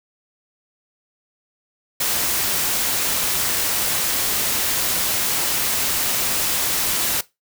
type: noise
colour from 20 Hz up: white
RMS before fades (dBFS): -21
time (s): 2-7.21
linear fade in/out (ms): 5
effects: noise-tail reverb RT60 0.2 s tail -19 dB re dry